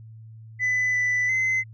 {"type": "tone with pitch steps", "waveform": "sine", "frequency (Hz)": [2001, 1988, 2052], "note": ["B6", "B6", "C7"], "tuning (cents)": [22, 11, -34], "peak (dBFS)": -18, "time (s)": [0.59, 1.64], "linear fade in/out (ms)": 50, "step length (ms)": 350, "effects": ["tanh soft clip ceiling -19 dBFS", "added 111 Hz sine -41 dBFS peak until 1.73 s"]}